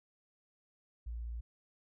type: tone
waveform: sine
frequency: 57.9 Hz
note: A#1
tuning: 11 cents flat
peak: -38 dBFS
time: 1.06-1.41 s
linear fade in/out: 10 ms
effects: none